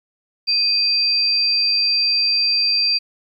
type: tone pair together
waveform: sine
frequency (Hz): 2489 / 4699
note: D#7 / D8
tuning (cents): 0 / 0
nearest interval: major seventh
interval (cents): 1100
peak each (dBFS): -26 / -15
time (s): 0.47-2.99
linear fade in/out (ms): 20
effects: 9-bit